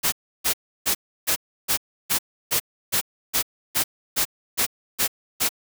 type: noise bursts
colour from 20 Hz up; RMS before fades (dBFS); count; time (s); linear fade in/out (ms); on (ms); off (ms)
white; -21; 14; 0.03-5.492; 20; 93; 320
effects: none